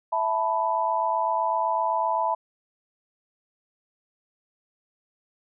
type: chord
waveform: sine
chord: E suspended fourth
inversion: none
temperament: equal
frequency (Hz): 659.3 / 880 / 987.8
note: E5 / A5 / B5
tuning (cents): 0 / 0 / 0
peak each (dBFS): -28 / -26 / -25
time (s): 0.12-2.35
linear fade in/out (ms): 10
effects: none